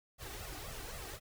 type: noise with flanger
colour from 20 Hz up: pink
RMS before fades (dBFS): -45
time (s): 0.18-1.2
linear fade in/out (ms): 50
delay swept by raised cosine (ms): 1.5 to 2.7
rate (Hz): 3.9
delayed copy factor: +0.8
effects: none